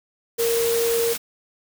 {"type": "tone in noise", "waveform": "sine", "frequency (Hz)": 464.1, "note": "A#4", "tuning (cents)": -8, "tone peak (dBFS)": -19, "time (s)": [0.38, 1.14], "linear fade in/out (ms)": 20, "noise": "white", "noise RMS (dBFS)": -27, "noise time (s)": [0.38, 1.18], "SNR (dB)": 5, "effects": []}